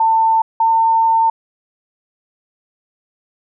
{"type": "tone pair in turn", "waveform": "sine", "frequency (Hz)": [895, 902.8], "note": ["A5", "A5"], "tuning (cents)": [29, 44], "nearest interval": "unison", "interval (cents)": 15, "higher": "second", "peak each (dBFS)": -10, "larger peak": "neither", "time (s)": [[0, 0.42], [0.6, 1.3]], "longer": "second", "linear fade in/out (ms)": 5, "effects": []}